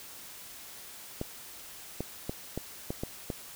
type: clicks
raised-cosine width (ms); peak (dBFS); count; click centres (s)
2; -19; 7; 1.214 / 2.006 / 2.295 / 2.576 / 2.905 / 3.035 / 3.302
effects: white hiss -47 dBFS RMS until 3.55 s